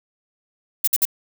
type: noise bursts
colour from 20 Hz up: violet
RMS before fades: -17 dBFS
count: 3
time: 0.84-1.053 s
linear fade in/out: 5 ms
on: 35 ms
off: 54 ms
effects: none